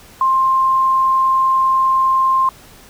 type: tone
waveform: sine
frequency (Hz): 1055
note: C6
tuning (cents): +14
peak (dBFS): -11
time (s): 0.21-2.49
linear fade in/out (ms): 2
effects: pink hiss -43 dBFS RMS until 2.89 s